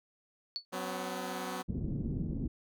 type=tone with exponential decay; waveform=sine; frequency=4450 Hz; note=C#8; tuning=6 cents sharp; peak=-30 dBFS; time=0.56-0.65 s; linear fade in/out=0 ms; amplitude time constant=19 ms
type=chord; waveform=10% pulse; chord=F# suspended fourth; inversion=none; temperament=equal with one note detuned; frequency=185 / 252.3 / 277.2 Hz; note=F#3 / B3 / C#4; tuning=0 / +37 / 0 cents; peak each=-31 / -31 / -37 dBFS; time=0.72-1.63 s; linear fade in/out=20 ms
type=low-pass noise; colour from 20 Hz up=white; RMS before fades=-35 dBFS; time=1.68-2.48 s; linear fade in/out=10 ms; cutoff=260 Hz; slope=24 dB/octave
effects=none